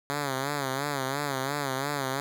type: tone with vibrato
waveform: 5% pulse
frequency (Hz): 138.59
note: C#3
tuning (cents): 0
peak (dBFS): -17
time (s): 0.1-2.2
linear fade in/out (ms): 0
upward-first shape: sine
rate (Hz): 2.9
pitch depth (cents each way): 98
effects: none